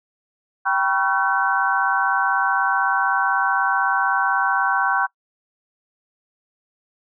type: tone cluster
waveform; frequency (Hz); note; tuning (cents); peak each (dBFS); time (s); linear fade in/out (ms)
sine; 782 / 973 / 1109 / 1365 / 1525; G5 / B5 / C#6 / F6 / G6; -4 / -26 / 0 / -40 / -48; -23 / -24 / -24 / -26 / -21; 0.65-5.07; 20
effects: noise-tail reverb RT60 0.1 s tail -24 dB re dry